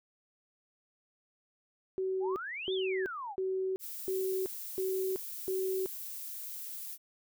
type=tone bursts; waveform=sine; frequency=378 Hz; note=F#4; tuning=37 cents sharp; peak=-30 dBFS; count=6; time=1.98-5.86 s; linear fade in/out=0 ms; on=380 ms; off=320 ms
type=exponential two-way sweep; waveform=sine; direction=up then down; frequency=742 to 3647 to 742 Hz; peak=-37 dBFS; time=2.2-3.36 s; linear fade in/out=50 ms; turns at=2.73 s
type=noise; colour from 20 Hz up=violet; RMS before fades=-42 dBFS; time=3.79-6.98 s; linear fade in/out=50 ms
effects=none